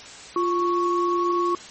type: tone pair together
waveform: sine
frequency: 349.2 / 1108.6 Hz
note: F4 / C#6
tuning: 0 / 0 cents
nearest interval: octave + minor sixth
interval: 2000 cents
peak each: -22 dBFS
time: 0.36-1.55 s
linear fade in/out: 2 ms
effects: white hiss -41 dBFS RMS until 1.7 s + MP3 32 kbps